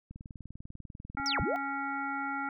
click train, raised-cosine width 5 ms, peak -32 dBFS, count 23, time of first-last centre 0.11-1.199 s, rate 20.2 Hz
harmonic tone, 277.2 Hz, C#4, in tune, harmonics 1 / 3 / 5 / 7 / 8, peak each -39 / -37 / -35 / -45 / -45 dBFS, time 1.17-2.49 s, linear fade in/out 2 ms
sine linear two-way sweep, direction down then up, 5880 to 30.13 to 770 Hz, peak -29 dBFS, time 1.26-1.56 s, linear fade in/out 0 ms, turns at 1.4 s
effects none

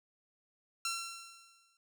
10% pulse tone with exponential decay, 1357 Hz, E6, 50 cents sharp, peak -24 dBFS, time 0.85-1.77 s, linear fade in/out 2 ms, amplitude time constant 200 ms, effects none

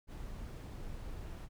brown noise, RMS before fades -44 dBFS, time 0.07-1.49 s, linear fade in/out 50 ms, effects none

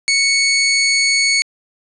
20% pulse tone, 2217 Hz, C#7, in tune, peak -7 dBFS, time 0.08-1.42 s, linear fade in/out 0 ms, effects resampled to 24000 Hz

